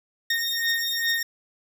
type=beating tone pair; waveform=20% pulse; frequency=1845 / 1847.5 Hz; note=A#6 / A#6; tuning=-18 / -16 cents; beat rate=2.5 Hz; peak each=-21 dBFS; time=0.3-1.23 s; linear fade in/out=5 ms; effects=none